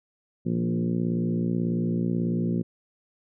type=harmonic tone with a mistuned harmonic; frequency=58.27 Hz; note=A#1; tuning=in tune; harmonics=2 / 3 / 4 / 5 / 6 / 7 / 8 / 9; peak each=-32 / -26 / -28 / -38 / -33 / -41 / -43 / -45 dBFS; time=0.45-2.63 s; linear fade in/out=20 ms; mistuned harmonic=3; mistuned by=-18 cents; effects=none